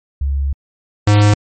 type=tone pair in turn; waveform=sine / square; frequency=69.3 / 103.83 Hz; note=C#2 / G#2; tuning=0 / 0 cents; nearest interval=perfect fifth; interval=700 cents; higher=second; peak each=-14 / -8 dBFS; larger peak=second; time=0.21-0.53 / 1.07-1.34 s; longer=first; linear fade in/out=5 ms; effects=MP3 32 kbps